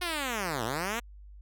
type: linear two-way sweep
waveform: 5% pulse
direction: down then up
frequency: 365.9 to 105.6 to 243.8 Hz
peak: -19 dBFS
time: 0.01-1 s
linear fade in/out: 10 ms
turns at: 0.64 s
effects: added 50 Hz sine -46 dBFS peak until 1.41 s